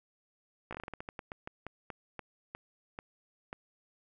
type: slowing click train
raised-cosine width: 0.5 ms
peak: -25 dBFS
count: 19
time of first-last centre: 0.71-3.529 s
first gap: 16 ms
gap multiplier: 1.23
effects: none